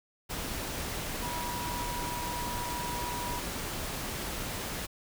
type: tone in noise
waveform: sine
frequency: 968 Hz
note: B5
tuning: 35 cents flat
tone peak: -36 dBFS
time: 1.22-3.4 s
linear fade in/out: 20 ms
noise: pink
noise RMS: -36 dBFS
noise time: 0.29-4.87 s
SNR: -3 dB
effects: none